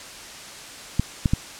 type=clicks; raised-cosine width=5 ms; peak=-6 dBFS; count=3; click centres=0.996 / 1.258 / 1.335 s; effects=white hiss -39 dBFS RMS until 1.59 s + low-pass 8000 Hz 12 dB/octave